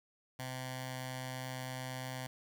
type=tone with notch filter; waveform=10% pulse; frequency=128.8 Hz; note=C3; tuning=27 cents flat; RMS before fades=-42 dBFS; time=0.39-2.27 s; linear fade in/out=5 ms; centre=370 Hz; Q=0.65; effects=none